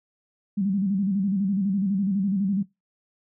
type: tone with vibrato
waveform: sine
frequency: 195.4 Hz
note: G3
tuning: 5 cents flat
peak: -21 dBFS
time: 0.57-2.63 s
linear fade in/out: 10 ms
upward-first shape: square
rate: 12 Hz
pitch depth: 85 cents each way
effects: noise-tail reverb RT60 0.2 s tail -20 dB re dry